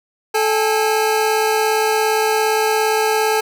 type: tone pair together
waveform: 25% pulse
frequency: 435.3 / 813.2 Hz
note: A4 / G#5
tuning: -19 / -37 cents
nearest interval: major seventh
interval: 1082 cents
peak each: -12 / -17 dBFS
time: 0.34-3.41 s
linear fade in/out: 10 ms
effects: none